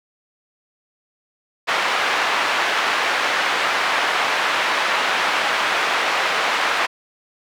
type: band-pass noise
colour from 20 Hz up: pink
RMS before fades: -20 dBFS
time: 1.67-6.87 s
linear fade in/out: 20 ms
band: 880 to 2700 Hz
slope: 12 dB/octave
effects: none